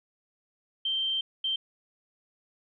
sine tone bursts at uneven times, 3136 Hz, G7, in tune, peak -26 dBFS, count 2, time 0.85-1.21 / 1.44-1.56 s, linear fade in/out 5 ms, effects none

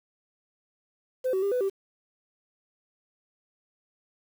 sine tone with pitch steps, 513 / 379.4 / 399.2 / 498.6 / 389.9 Hz, C5 / F#4 / G4 / B4 / G4, -34 / +43 / +32 / +16 / -9 cents, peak -22 dBFS, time 1.24-1.7 s, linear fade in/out 20 ms, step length 92 ms, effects tanh soft clip ceiling -20 dBFS + 8-bit

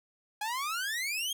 sawtooth exponential sweep, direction up, 818 to 3287 Hz, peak -28 dBFS, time 0.41-1.33 s, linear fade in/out 5 ms, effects none

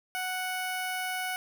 10% pulse tone with notch filter, 740 Hz, F#5, in tune, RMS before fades -33 dBFS, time 0.15-1.36 s, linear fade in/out 0 ms, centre 4000 Hz, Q 1.3, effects none

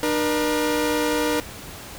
sawtooth tone pair together, 301.1 / 478 Hz, D4 / A#4, +43 / +43 cents, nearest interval minor sixth, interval 800 cents, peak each -19 dBFS, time 0.03-1.4 s, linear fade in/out 0 ms, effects pink hiss -38 dBFS RMS until 1.98 s

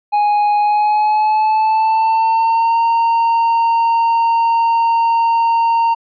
triangle tone with pitch glide, 830.6 to 921.6 Hz, G#5 to A#5, 0 to -20 cents, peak -9 dBFS, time 0.12-5.95 s, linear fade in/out 20 ms, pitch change +180 cents, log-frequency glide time 0.59-2.78 s, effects resampled to 11025 Hz

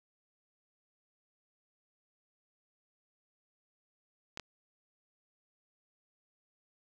clicks, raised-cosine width 0.2 ms, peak -23 dBFS, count 2, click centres 4.374 / 4.397 s, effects none

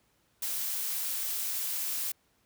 blue noise, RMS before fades -33 dBFS, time 0.42-2.12 s, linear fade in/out 5 ms, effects pink hiss -70 dBFS RMS until 2.45 s + high-pass 60 Hz 12 dB/octave

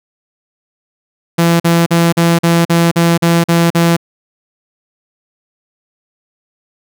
sawtooth tone bursts, 168.8 Hz, E3, 41 cents sharp, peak -4 dBFS, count 10, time 1.38-3.967 s, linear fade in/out 10 ms, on 220 ms, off 43 ms, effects none

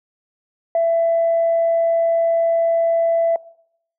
sine tone, 667 Hz, E5, 20 cents sharp, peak -13 dBFS, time 0.75-3.36 s, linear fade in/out 2 ms, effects noise-tail reverb RT60 0.7 s tail -21 dB re dry + tanh soft clip ceiling -10 dBFS

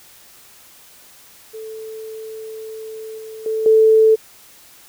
sine tone with level steps, 440 Hz, A4, in tune, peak -29 / -31 / -18 / -8 dBFS, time 1.53-4.16 s, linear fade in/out 20 ms, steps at 3.18 / 3.46 / 3.66 s, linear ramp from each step 2 ms, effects white hiss -46 dBFS RMS until 4.88 s

